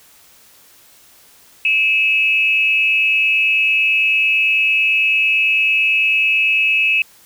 sine tone with amplitude modulation, 2600 Hz, E7, 24 cents flat, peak -9 dBFS, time 1.65-7.02 s, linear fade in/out 2 ms, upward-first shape sine, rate 251 Hz, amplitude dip 65%, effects white hiss -48 dBFS RMS until 7.25 s

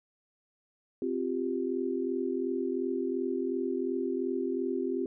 sine chord, C suspended fourth, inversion none, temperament equal, 261.6 / 349.2 / 392 Hz, C4 / F4 / G4, 0 / 0 / 0 cents, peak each -33 dBFS, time 1.02-5.06 s, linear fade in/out 2 ms, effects none

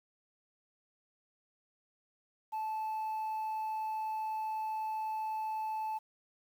sine tone, 872 Hz, A5, 16 cents flat, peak -31 dBFS, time 2.52-5.99 s, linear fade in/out 20 ms, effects tanh soft clip ceiling -33 dBFS + 10-bit

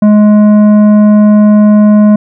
sine tone with tanh clipping, 210 Hz, G#3, 19 cents sharp, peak -3 dBFS, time 0.02-2.16 s, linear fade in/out 5 ms, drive 10 dB, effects none

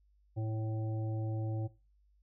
harmonic tone, 110 Hz, A2, in tune, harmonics 1 / 3 / 5 / 7, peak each -33 / -43 / -47 / -50 dBFS, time 0.36-1.68 s, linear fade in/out 20 ms, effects noise-tail reverb RT60 0.3 s tail -18 dB re dry + added 50 Hz sine -65 dBFS peak until 2.22 s

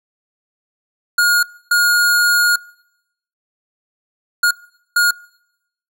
square tone bursts at uneven times, 1432 Hz, F6, 43 cents sharp, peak -11 dBFS, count 4, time 1.18-1.43 / 1.71-2.56 / 4.43-4.51 / 4.96-5.11 s, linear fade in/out 5 ms, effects noise-tail reverb RT60 0.8 s tail -24 dB re dry

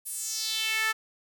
sawtooth tone with high-pass filter sweep, 440 Hz, A4, in tune, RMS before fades -30 dBFS, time 0.05-0.93 s, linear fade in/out 20 ms, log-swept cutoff 11000 to 1500 Hz, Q 2.9, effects none

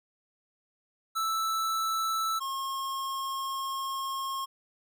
square tone pair in turn, 1318.5 / 1078.5 Hz, E6 / C#6, 0 / -48 cents, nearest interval minor third, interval 348 cents, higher first, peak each -28 / -32 dBFS, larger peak first, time 1.15-2.4 / 2.4-4.46 s, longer second, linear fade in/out 20 ms, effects none

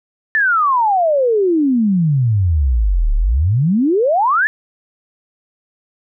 sine exponential two-way sweep, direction down then up, 1794 to 34.3 to 1794 Hz, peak -11 dBFS, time 0.35-4.47 s, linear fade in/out 0 ms, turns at 3.14 s, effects none

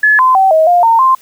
sine tone with pitch steps, 1711 / 1029 / 768 / 635 / 705 / 913 / 1048 Hz, A6 / C6 / G5 / D#5 / F5 / A#5 / C6, -49 / -29 / -36 / +35 / +16 / -36 / +2 cents, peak -5 dBFS, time 0.03-1.15 s, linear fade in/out 5 ms, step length 160 ms, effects white hiss -45 dBFS RMS until 1.21 s

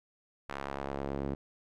sawtooth tone with band-pass filter sweep, 69.3 Hz, C#2, in tune, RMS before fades -37 dBFS, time 0.49-1.35 s, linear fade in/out 5 ms, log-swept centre 1400 to 300 Hz, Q 0.93, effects none

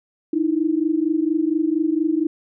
sine tone pair together, 304.9 / 329.2 Hz, D#4 / E4, -35 / -2 cents, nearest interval minor second, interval 133 cents, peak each -20 dBFS, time 0.33-2.27 s, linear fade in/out 5 ms, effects none

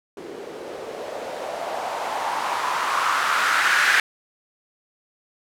violet noise with low-pass filter sweep, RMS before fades -24 dBFS, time 0.17-4 s, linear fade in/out 2 ms, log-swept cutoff 370 to 1700 Hz, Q 3.3, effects none

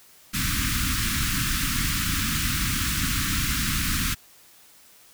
pink band-stop noise, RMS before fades -25 dBFS, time 0.33-4.15 s, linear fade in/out 20 ms, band 290 to 1200 Hz, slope 48 dB/octave, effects white hiss -53 dBFS RMS until 5.13 s

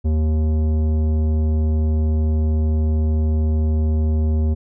sine tone with tanh clipping, 77.78 Hz, D#2, in tune, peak -17 dBFS, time 0.04-4.55 s, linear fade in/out 20 ms, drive 13 dB, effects none

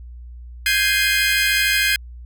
30% pulse chord, Ab major seventh, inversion third, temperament equal, 1568 / 1661.2 / 2093 / 2489 Hz, G6 / Ab6 / C7 / Eb7, 0 / 0 / 0 / 0 cents, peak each -19 dBFS, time 0.66-1.96 s, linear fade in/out 2 ms, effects added 60 Hz sine -34 dBFS peak until 2.25 s

